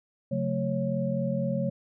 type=tone cluster; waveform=sine; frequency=137.2 / 181.4 / 220.7 / 551 Hz; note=C#3 / F#3 / A3 / C#5; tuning=-17 / -34 / +5 / -11 cents; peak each=-31 dBFS; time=0.31-1.7 s; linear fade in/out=10 ms; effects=none